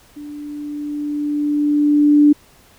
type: tone with level ramp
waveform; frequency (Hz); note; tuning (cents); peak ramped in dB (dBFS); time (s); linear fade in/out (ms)
sine; 294.1; D4; +3; -30 to -6; 0.16-2.33; 10
effects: pink hiss -50 dBFS RMS until 2.78 s